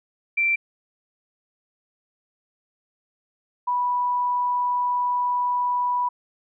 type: tone pair in turn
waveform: sine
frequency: 2349 / 982.8 Hz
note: D7 / B5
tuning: 0 / -9 cents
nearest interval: octave + minor third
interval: 1509 cents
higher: first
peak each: -18 / -20 dBFS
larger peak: first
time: 0.37-0.56 / 3.67-6.09 s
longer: second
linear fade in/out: 10 ms
effects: none